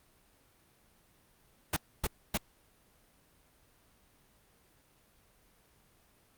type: noise bursts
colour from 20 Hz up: pink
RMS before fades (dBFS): -30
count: 3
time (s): 1.73-2.375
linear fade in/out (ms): 5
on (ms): 35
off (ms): 270
effects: pink hiss -66 dBFS RMS until 6.37 s + Opus 32 kbps